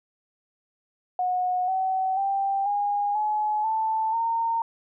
sine tone with pitch steps, 729 / 757.3 / 786.8 / 817.3 / 849.1 / 882.1 / 916.4 Hz, F#5 / F#5 / G5 / G#5 / G#5 / A5 / A#5, -26 / +40 / +6 / -28 / +38 / +4 / -30 cents, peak -22 dBFS, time 1.19-4.62 s, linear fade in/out 2 ms, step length 490 ms, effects none

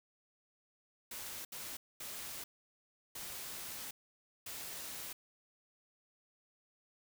white noise bursts at uneven times, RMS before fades -45 dBFS, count 5, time 1.11-1.45 / 1.52-1.77 / 2-2.44 / 3.15-3.91 / 4.46-5.13 s, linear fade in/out 5 ms, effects none

